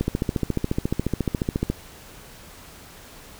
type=click train; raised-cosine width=3 ms; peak=-9 dBFS; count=25; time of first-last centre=0.01-1.7 s; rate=14.2 Hz; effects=pink hiss -45 dBFS RMS until 3.39 s